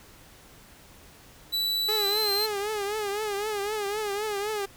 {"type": "tone with pitch glide", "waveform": "45% pulse", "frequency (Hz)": [3951, 4133], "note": ["B7", "C8"], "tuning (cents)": [0, -22], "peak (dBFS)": -24, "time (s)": [1.52, 2.47], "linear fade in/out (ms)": 20, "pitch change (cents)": 78, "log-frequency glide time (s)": [1.99, 2.3]}
{"type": "tone with vibrato", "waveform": "sawtooth", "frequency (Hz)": 415.4, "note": "G#4", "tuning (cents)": 0, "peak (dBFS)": -24, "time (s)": [1.88, 4.66], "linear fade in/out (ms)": 10, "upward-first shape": "triangle", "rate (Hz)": 3.9, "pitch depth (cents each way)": 100}
{"effects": ["pink hiss -52 dBFS RMS until 4.76 s"]}